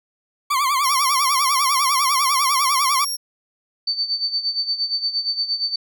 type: tone with vibrato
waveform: 40% pulse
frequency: 1100 Hz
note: C#6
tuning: 14 cents flat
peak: -16 dBFS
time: 0.5-3.05 s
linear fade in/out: 10 ms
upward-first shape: triangle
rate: 10 Hz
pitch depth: 150 cents each way
type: tone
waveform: 25% pulse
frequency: 5570 Hz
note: F8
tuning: 5 cents flat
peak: -18 dBFS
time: 0.83-3.17 s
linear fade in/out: 20 ms
type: tone with tremolo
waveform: sine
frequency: 4554 Hz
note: C#8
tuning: 46 cents sharp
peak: -17 dBFS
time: 3.87-5.76 s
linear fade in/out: 5 ms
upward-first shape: sine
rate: 8.6 Hz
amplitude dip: 75%
effects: none